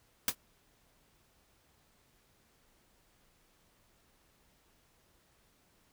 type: noise with exponential decay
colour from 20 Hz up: white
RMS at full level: -24 dBFS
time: 0.28-0.35 s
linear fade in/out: 2 ms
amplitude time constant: 15 ms
effects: pink hiss -69 dBFS RMS until 5.92 s